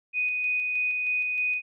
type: tone with tremolo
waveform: sine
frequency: 2489 Hz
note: D#7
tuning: in tune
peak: -23 dBFS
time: 0.13-1.62 s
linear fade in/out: 50 ms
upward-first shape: square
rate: 3.2 Hz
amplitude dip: 25%
effects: none